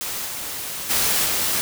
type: noise with level steps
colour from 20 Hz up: white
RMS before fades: -28 / -30 / -20 / -22 dBFS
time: 0.01-1.61 s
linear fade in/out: 0 ms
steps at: 0.25 / 0.89 / 1.24 s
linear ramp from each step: 20 ms
effects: none